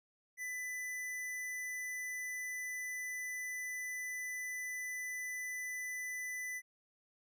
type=tone with hard clipping; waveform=sine; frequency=1997 Hz; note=B6; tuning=19 cents sharp; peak=-40 dBFS; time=0.37-6.62 s; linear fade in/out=50 ms; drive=18 dB; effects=none